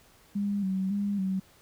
sine tone with vibrato, 196 Hz, G3, in tune, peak -26 dBFS, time 0.35-1.4 s, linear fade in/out 10 ms, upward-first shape square, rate 1.8 Hz, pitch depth 55 cents each way, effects pink hiss -59 dBFS RMS until 1.61 s

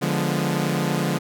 sawtooth chord, D diminished seventh, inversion none, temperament equal with one note detuned, 146.83 / 175.63 / 207.7 / 246.9 Hz, D3 / F3 / Ab3 / Cb4, 0 / +10 / 0 / 0 cents, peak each -21 / -21 / -24 / -26 dBFS, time 0.01-1.19 s, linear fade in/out 20 ms, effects none

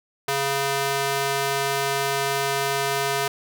square tone with high-pass filter, 138.59 Hz, C#3, in tune, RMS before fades -24 dBFS, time 0.28-3.28 s, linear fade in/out 5 ms, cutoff 510 Hz, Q 0.65, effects none

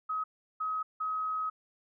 sine tone bursts at uneven times, 1270 Hz, D#6, 35 cents sharp, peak -30 dBFS, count 3, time 0.09-0.24 / 0.6-0.83 / 1-1.5 s, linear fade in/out 10 ms, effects none

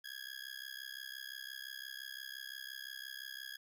20% pulse tone with amplitude modulation, 1658 Hz, G#6, 3 cents flat, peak -36 dBFS, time 0.04-3.57 s, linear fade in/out 10 ms, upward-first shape sine, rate 65.8 Hz, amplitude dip 100%, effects none

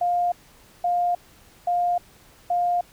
sine tone bursts, 705 Hz, F5, 16 cents sharp, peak -19 dBFS, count 4, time 0.01-2.81 s, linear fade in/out 5 ms, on 310 ms, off 520 ms, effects pink hiss -53 dBFS RMS until 2.92 s

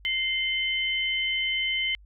sine tone pair together, 2093 / 3056 Hz, C7 / G7, 0 / -45 cents, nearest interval perfect fifth, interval 655 cents, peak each -27 dBFS, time 0.05-1.95 s, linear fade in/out 0 ms, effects added 50 Hz sine -49 dBFS peak until 2.05 s

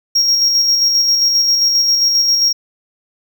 triangle tone with tremolo, 5588 Hz, F8, in tune, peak -8 dBFS, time 0.15-2.53 s, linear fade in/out 10 ms, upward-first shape square, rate 7.5 Hz, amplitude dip 30%, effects none

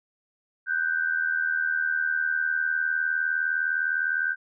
sine tone pair together, 1488.2 / 1568 Hz, F#6 / G6, +10 / 0 cents, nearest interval minor second, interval 90 cents, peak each -27 / -25 dBFS, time 0.66-4.36 s, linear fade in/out 50 ms, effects none

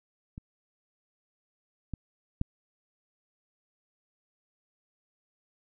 clicks, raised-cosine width 5 ms, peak -28 / -22 / -15 dBFS, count 3, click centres 0.379 / 1.937 / 2.414 s, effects none

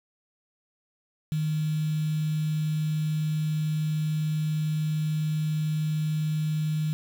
sine tone with quantisation, 154.5 Hz, D#3, 12 cents flat, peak -24 dBFS, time 1.32-6.93 s, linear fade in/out 0 ms, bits 7, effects none

